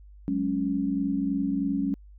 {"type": "chord", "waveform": "sine", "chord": "F# suspended second", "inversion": "none", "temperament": "just", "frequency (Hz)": [185, 208.1, 277.5], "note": ["F#3", "G#3", "C#4"], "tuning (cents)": [0, 4, 2], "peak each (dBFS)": [-31, -30, -26], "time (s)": [0.28, 1.94], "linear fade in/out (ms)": 0, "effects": ["added 50 Hz sine -46 dBFS peak until 2.18 s"]}